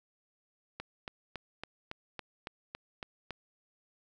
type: click train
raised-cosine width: 0.3 ms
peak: -23 dBFS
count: 10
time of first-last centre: 0.8-3.307 s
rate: 3.59 Hz
effects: none